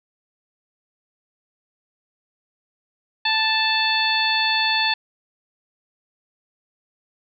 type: harmonic tone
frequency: 880 Hz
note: A5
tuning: in tune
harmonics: 1 / 2 / 3 / 4 / 5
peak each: -24 / -24 / -24 / -24 / -24 dBFS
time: 3.25-4.94 s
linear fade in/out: 5 ms
effects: none